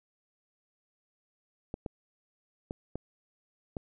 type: clicks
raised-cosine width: 2 ms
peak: -22 dBFS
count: 5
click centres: 1.741 / 1.862 / 2.709 / 2.956 / 3.768 s
effects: none